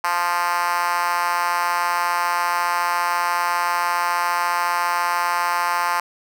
5% pulse tone with high-pass filter, 174.61 Hz, F3, in tune, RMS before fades -21 dBFS, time 0.04-6 s, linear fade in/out 2 ms, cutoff 940 Hz, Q 3.3, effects none

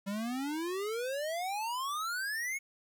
square exponential sweep, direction up, 193.2 to 2229 Hz, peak -34 dBFS, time 0.06-2.59 s, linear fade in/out 20 ms, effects 11-bit

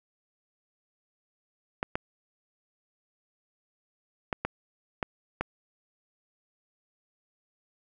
clicks, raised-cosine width 0.5 ms, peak -13 dBFS, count 6, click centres 1.829 / 1.955 / 4.328 / 4.45 / 5.028 / 5.41 s, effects none

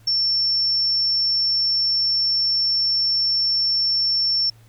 sine tone, 5420 Hz, E8, 47 cents sharp, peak -17 dBFS, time 0.07-4.5 s, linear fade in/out 5 ms, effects added 113 Hz sine -48 dBFS peak until 4.68 s + pink hiss -57 dBFS RMS until 4.68 s

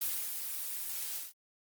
blue noise with ADSR envelope, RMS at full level -33 dBFS, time 0.01-1.33 s, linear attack 8 ms, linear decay 290 ms, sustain -5 dB, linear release 160 ms, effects Opus 24 kbps

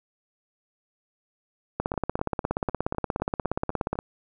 two click trains, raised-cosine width 1 ms, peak -11 / -24 dBFS, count 38 / 9, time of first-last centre 1.8-3.989 / 1.94-3.955 s, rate 16.9 / 3.97 Hz, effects none

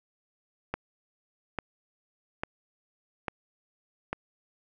click train, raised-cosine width 0.5 ms, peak -15 dBFS, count 5, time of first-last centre 0.74-4.13 s, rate 1.18 Hz, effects none

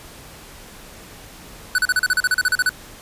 square tone bursts, 1492 Hz, F#6, 14 cents sharp, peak -15 dBFS, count 14, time 1.75-2.693 s, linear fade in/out 2 ms, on 33 ms, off 37 ms, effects pink hiss -41 dBFS RMS until 3.01 s + resampled to 32000 Hz

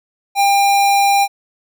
square tone, 799 Hz, G5, 33 cents sharp, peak -11 dBFS, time 0.35-1.28 s, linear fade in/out 50 ms, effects none

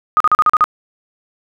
sine tone bursts, 1240 Hz, D#6, 6 cents flat, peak -7 dBFS, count 7, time 0.17-0.641 s, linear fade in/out 0 ms, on 33 ms, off 40 ms, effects none

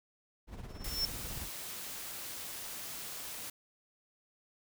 brown noise with tremolo, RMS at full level -41 dBFS, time 0.47-1.49 s, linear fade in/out 50 ms, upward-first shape sine, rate 18 Hz, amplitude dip 60%
sine tone with exponential growth, 5400 Hz, E8, 41 cents sharp, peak -27 dBFS, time 0.69-1.05 s, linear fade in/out 0 ms, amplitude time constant 77 ms
white noise, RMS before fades -43 dBFS, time 0.84-3.5 s, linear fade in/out 5 ms
effects none

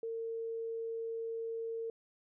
sine tone, 455 Hz, A#4, 42 cents flat, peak -36 dBFS, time 0.03-1.9 s, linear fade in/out 2 ms, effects none

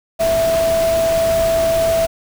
sine tone in noise, 659.3 Hz, E5, in tune, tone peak -13 dBFS, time 0.19-2.07 s, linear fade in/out 20 ms, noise pink, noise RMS -25 dBFS, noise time 0.19-2.07 s, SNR +9 dB, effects none

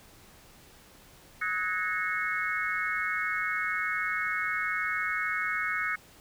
sine tone cluster, 1273 / 1480 / 1664 / 1845 / 2185 Hz, D#6 / F#6 / G#6 / A#6 / C#7, +39 / 0 / +3 / -18 / -26 cents, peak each -34 / -35 / -36 / -35 / -32 dBFS, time 1.41-5.96 s, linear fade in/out 10 ms, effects pink hiss -55 dBFS RMS until 6.2 s

